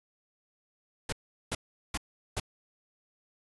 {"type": "noise bursts", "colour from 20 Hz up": "pink", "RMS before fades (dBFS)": -32, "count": 4, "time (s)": [1.09, 2.4], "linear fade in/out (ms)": 5, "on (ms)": 35, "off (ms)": 390, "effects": ["resampled to 24000 Hz"]}